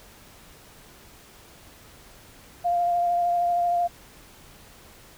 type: tone with vibrato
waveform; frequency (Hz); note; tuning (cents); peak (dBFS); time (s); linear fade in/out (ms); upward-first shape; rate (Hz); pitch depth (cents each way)
sine; 698.5; F5; 0; -20; 2.64-3.88; 20; sine; 13; 16
effects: pink hiss -50 dBFS RMS until 5.17 s